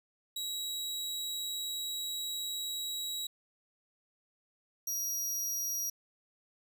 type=tone pair in turn; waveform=sawtooth; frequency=3867 / 5741 Hz; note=B7 / F8; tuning=-37 / +47 cents; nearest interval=perfect fifth; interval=684 cents; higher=second; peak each=-32 / -30 dBFS; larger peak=second; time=0.36-3.27 / 4.87-5.9 s; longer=first; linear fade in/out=5 ms; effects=none